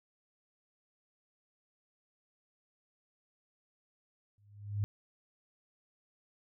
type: tone with exponential growth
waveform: sine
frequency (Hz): 102.5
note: G#2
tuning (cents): -22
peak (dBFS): -27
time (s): 4.38-4.84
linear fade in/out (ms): 0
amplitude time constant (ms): 100
effects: none